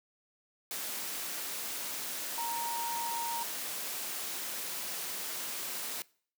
sine tone in noise, 932.3 Hz, A#5, in tune, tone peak -34 dBFS, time 2.38-3.43 s, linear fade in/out 0 ms, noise white, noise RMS -38 dBFS, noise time 0.71-6.02 s, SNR +1 dB, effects noise-tail reverb RT60 0.5 s tail -23 dB re dry + high-pass 200 Hz 12 dB/octave

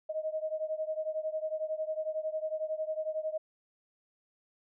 sine beating tone pair, 622.3 / 633.3 Hz, D#5 / D#5, 0 / +30 cents, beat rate 11 Hz, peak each -34 / -36 dBFS, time 0.09-3.38 s, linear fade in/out 10 ms, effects none

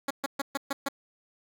10% pulse tone bursts, 277.1 Hz, C#4, 1 cent flat, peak -19 dBFS, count 6, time 0.08-0.886 s, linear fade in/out 5 ms, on 26 ms, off 130 ms, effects none

